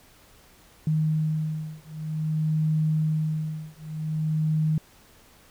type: beating tone pair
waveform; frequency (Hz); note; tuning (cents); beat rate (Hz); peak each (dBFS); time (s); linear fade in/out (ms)
sine; 155.56 / 156.08; D#3 / D#3; 0 / +6; 0.52; -26; 0.87-4.78; 2
effects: pink hiss -55 dBFS RMS until 5.5 s